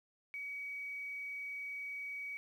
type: tone with quantisation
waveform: sine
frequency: 2265 Hz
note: C#7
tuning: 37 cents sharp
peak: -40 dBFS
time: 0.34-2.37 s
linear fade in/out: 0 ms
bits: 11
effects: none